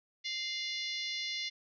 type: harmonic tone with a mistuned harmonic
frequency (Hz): 696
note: F5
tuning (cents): -6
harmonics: 3 / 4 / 5 / 6 / 7 / 8 / 9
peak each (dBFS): -40 / -45 / -40 / -41 / -45 / -46 / -54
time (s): 0.24-1.5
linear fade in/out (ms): 20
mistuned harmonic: 4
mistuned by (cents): +53
effects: none